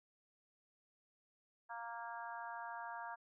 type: harmonic tone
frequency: 233.1 Hz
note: A#3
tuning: in tune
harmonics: 3 / 4 / 5 / 6 / 7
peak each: -50 / -47 / -53 / -53 / -52 dBFS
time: 1.69-3.16 s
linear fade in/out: 20 ms
effects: none